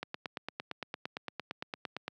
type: click train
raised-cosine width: 0.3 ms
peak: -20 dBFS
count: 19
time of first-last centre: 0.03-2.08 s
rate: 8.78 Hz
effects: high-pass 150 Hz 12 dB/octave